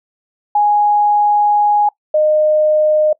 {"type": "tone pair in turn", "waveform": "sine", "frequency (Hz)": [830, 612.7], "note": ["G#5", "D#5"], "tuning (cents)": [-1, -27], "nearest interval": "perfect fourth", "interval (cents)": 526, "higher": "first", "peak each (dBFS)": -9, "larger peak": "neither", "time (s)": [[0.55, 1.89], [2.14, 3.13]], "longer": "first", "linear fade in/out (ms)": 5, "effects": ["noise-tail reverb RT60 0.1 s tail -22 dB re dry"]}